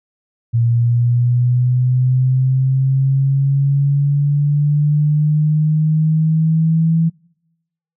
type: linear sweep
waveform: sine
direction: up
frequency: 116.54 to 164.5 Hz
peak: -11 dBFS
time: 0.53-7.1 s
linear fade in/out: 20 ms
effects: noise-tail reverb RT60 0.9 s tail -26 dB re dry